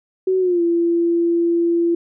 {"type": "tone with pitch glide", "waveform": "sine", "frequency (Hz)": [375.1, 340], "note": ["F#4", "F4"], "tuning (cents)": [24, -46], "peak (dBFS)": -14, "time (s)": [0.27, 1.95], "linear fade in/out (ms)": 5, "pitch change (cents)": -170, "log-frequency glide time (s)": [0.39, 0.62], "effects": []}